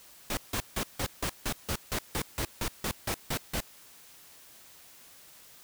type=noise bursts; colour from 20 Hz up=pink; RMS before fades=-31 dBFS; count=15; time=0.3-3.605 s; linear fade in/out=2 ms; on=71 ms; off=160 ms; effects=white hiss -54 dBFS RMS until 5.63 s